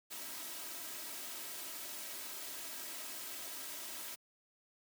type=noise with comb filter; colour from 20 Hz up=white; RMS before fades=-45 dBFS; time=0.1-4.16 s; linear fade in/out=20 ms; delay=3.1 ms; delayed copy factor=+0.55; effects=high-pass 150 Hz 12 dB/octave